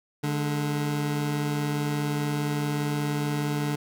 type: tone pair together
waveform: 25% pulse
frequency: 146.83 / 211.7 Hz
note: D3 / G#3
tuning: 0 / +33 cents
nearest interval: tritone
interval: 633 cents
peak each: -22 / -32 dBFS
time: 0.23-3.76 s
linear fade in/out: 10 ms
effects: none